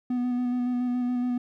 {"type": "tone with vibrato", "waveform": "triangle", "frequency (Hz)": 246.9, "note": "B3", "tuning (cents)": 0, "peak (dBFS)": -22, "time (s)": [0.1, 1.38], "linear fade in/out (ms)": 5, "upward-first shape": "square", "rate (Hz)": 7.1, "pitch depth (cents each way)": 15, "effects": []}